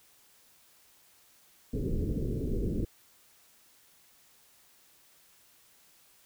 pink low-pass noise, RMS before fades -31 dBFS, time 1.73-2.85 s, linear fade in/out 5 ms, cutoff 460 Hz, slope 48 dB/octave, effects white hiss -62 dBFS RMS until 6.25 s

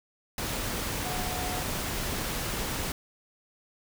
sine tone in noise, 728 Hz, F#5, 28 cents flat, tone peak -37 dBFS, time 1.05-1.63 s, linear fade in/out 2 ms, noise pink, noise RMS -32 dBFS, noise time 0.38-2.92 s, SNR -8 dB, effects none

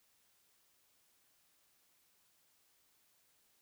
silence, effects white hiss -73 dBFS RMS until 3.61 s

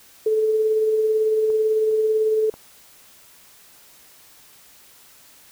sine tone with tremolo, 435.5 Hz, A4, 18 cents flat, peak -15 dBFS, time 0.26-2.5 s, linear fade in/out 5 ms, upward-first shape sine, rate 18 Hz, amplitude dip 30%
clicks, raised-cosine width 1 ms, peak -28 / -35 / -25 dBFS, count 3, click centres 1.502 / 1.912 / 2.54 s
effects white hiss -50 dBFS RMS until 5.51 s

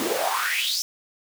pink noise with high-pass filter sweep, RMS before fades -25 dBFS, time 0-0.82 s, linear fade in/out 0 ms, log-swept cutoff 280 to 5900 Hz, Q 6.4, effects none

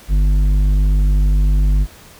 triangle tone with tanh clipping, 49.59 Hz, G1, 21 cents sharp, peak -12 dBFS, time 0.08-1.87 s, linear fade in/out 50 ms, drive 13 dB, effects pink hiss -42 dBFS RMS until 2.19 s

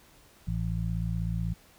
harmonic tone, 56.1 Hz, A1, 34 cents sharp, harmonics 1 / 2 / 3, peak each -32 / -32 / -32 dBFS, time 0.47-1.54 s, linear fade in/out 10 ms, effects pink hiss -58 dBFS RMS until 1.78 s

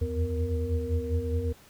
sine tone cluster, 78.6 / 83.9 / 88.2 / 251.8 / 467.1 Hz, D#2 / E2 / F2 / B3 / A#4, +18 / +31 / +18 / +34 / +3 cents, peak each -30 / -31 / -34 / -37 / -33 dBFS, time 0.01-1.53 s, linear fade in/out 10 ms, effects pink hiss -55 dBFS RMS until 1.69 s

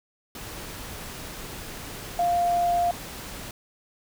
sine tone in noise, 698.5 Hz, F5, in tune, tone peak -20 dBFS, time 2.19-2.91 s, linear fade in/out 2 ms, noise pink, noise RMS -38 dBFS, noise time 0.35-3.51 s, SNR +15 dB, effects none

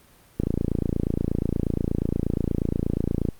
click train, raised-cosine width 3 ms, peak -10 dBFS, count 83, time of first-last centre 0.4-3.287 s, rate 28.4 Hz, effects pink hiss -55 dBFS RMS until 3.39 s + Opus 32 kbps

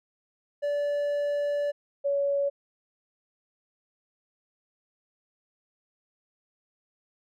triangle / sine tone pair in turn, 579 / 563.2 Hz, D5 / C#5, -25 / +27 cents, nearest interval unison, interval 48 cents, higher first, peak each -23 dBFS, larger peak neither, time 0.62-1.72 / 2.04-2.5 s, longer first, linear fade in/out 20 ms, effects none

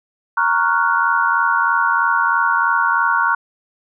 sine chord, Gb major seventh, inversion first, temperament equal, 932.3 / 1108.7 / 1396.9 / 1480 Hz, Bb5 / Db6 / F6 / Gb6, 0 / 0 / 0 / 0 cents, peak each -19 dBFS, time 0.37-3.35 s, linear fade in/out 5 ms, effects none

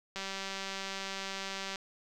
click train, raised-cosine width 0.2 ms, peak -21 dBFS, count 311, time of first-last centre 0.16-1.758 s, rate 194 Hz, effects none

